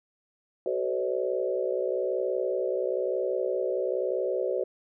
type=tone cluster; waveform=sine; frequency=378.4 / 437.6 / 509 / 570 / 635 Hz; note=F#4 / A4 / C5 / C#5 / D#5; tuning=+39 / -9 / -48 / +48 / +35 cents; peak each=-30 / -37 / -30 / -32 / -36 dBFS; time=0.66-4.64 s; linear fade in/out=2 ms; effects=none